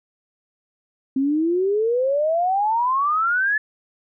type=exponential sweep; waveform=sine; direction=up; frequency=261.6 to 1750 Hz; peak=-17 dBFS; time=1.16-3.58 s; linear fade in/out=5 ms; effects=none